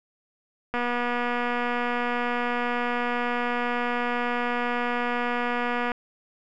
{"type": "click train", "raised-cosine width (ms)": 0.5, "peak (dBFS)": -13, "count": 1254, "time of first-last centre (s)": [0.74, 5.918], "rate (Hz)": 242, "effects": []}